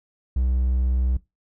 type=tone; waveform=triangle; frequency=63.1 Hz; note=B1; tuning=38 cents sharp; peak=-17 dBFS; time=0.36-1.17 s; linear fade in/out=5 ms; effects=noise-tail reverb RT60 0.2 s tail -19 dB re dry